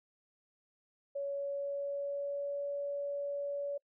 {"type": "tone with pitch glide", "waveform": "sine", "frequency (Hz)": [561, 568.5], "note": ["C#5", "C#5"], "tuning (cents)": [21, 44], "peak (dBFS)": -34, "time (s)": [1.15, 3.78], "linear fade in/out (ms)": 10, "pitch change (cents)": 23, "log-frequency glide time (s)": [1.26, 2.67], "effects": ["noise-tail reverb RT60 0.1 s tail -26 dB re dry"]}